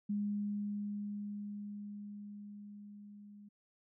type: tone with level ramp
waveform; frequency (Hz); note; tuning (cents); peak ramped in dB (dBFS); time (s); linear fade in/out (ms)
sine; 205.5; G#3; -18; -32 to -52; 0.09-3.49; 10
effects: none